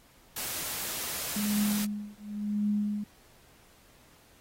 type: noise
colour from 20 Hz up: white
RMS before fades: -35 dBFS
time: 0.36-1.85 s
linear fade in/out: 5 ms
type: tone with tremolo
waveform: sine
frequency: 207.7 Hz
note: G#3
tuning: in tune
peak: -24 dBFS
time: 1.36-3.04 s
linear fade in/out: 5 ms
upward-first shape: triangle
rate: 0.93 Hz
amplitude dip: 100%
effects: pink hiss -60 dBFS RMS until 4.4 s + AAC 48 kbps